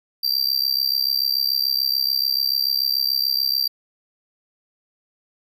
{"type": "tone with amplitude modulation", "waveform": "square", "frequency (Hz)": 4699, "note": "D8", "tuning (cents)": 0, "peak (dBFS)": -15, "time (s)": [0.23, 3.68], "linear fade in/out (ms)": 10, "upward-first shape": "sine", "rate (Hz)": 66.9, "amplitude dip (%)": 95, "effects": []}